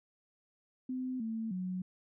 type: tone with pitch steps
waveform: sine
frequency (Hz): 256.1 / 223.7 / 183.9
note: C4 / A3 / F#3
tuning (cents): -37 / +29 / -10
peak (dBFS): -34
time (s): 0.89-1.82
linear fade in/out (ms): 5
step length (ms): 310
effects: none